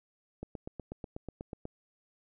click train, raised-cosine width 2 ms, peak -26 dBFS, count 11, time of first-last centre 0.43-1.654 s, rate 8.17 Hz, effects none

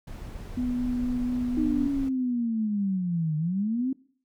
brown noise, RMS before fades -37 dBFS, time 0.07-2.09 s, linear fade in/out 5 ms
sine tone with vibrato, 246.9 Hz, B3, in tune, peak -25 dBFS, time 0.57-1.87 s, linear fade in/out 5 ms, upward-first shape sine, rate 4.2 Hz, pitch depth 11 cents each way
sine linear two-way sweep, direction down then up, 311.1 to 150.6 to 270.1 Hz, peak -24 dBFS, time 1.57-3.93 s, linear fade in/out 5 ms, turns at 3.37 s
effects noise-tail reverb RT60 0.5 s tail -21 dB re dry

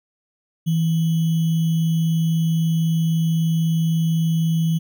sine tone with sample-and-hold, 163.1 Hz, E3, 18 cents flat, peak -16 dBFS, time 0.66-4.79 s, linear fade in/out 20 ms, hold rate 3150 Hz, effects none

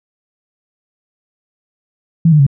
sine tone with pitch steps, 164.81 / 151.13 / 138.59 Hz, E3 / D3 / C#3, 0 / +50 / 0 cents, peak -5 dBFS, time 2.25-2.466 s, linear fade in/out 5 ms, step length 72 ms, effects none

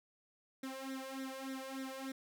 sawtooth tone with flanger, 265.9 Hz, C4, 28 cents sharp, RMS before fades -44 dBFS, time 0.63-2.12 s, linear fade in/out 5 ms, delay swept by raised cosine 0.52 to 1.82 ms, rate 3.4 Hz, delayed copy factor +0.9, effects none

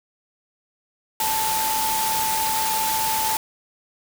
sine tone in noise, 880 Hz, A5, in tune, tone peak -23 dBFS, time 1.2-3.37 s, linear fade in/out 2 ms, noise white, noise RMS -25 dBFS, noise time 1.2-3.37 s, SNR -1 dB, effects none

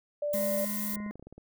sine tone, 587.3 Hz, D5, in tune, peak -28 dBFS, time 0.22-0.65 s, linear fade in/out 5 ms
violet noise, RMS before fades -35 dBFS, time 0.33-0.96 s, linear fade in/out 5 ms
harmonic tone, 207.7 Hz, G#3, in tune, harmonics 1 / 3 / 5 / 7 / 9 / 10, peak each -34 / -51 / -48 / -59 / -51 / -51 dBFS, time 0.34-1.11 s, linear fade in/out 0 ms
clicks, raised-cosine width 2 ms, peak -34 dBFS, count 11, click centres 0.935 / 0.969 / 1.002 / 1.063 / 1.11 / 1.156 / 1.196 / 1.226 / 1.27 / 1.326 / 1.38 s
effects none

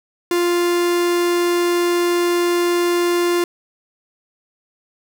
45% pulse tone, 349.2 Hz, F4, in tune, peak -15 dBFS, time 0.31-3.44 s, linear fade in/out 2 ms, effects none

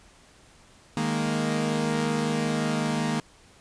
sawtooth chord, D# suspended fourth, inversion none, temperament equal, 155.56 / 207.7 / 233.1 Hz, D#3 / G#3 / A#3, 0 / 0 / 0 cents, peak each -25 / -27 / -23 dBFS, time 0.97-3.2 s, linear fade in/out 2 ms, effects pink hiss -55 dBFS RMS until 3.6 s + resampled to 22050 Hz

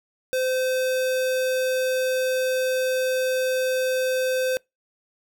square tone, 515 Hz, C5, 28 cents flat, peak -22 dBFS, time 0.33-4.57 s, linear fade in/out 0 ms, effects noise-tail reverb RT60 0.2 s tail -26 dB re dry

